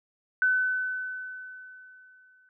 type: tone with exponential decay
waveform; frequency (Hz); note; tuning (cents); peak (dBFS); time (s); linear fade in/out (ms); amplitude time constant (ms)
sine; 1510; F#6; +35; -19; 0.42-2.49; 1; 450
effects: none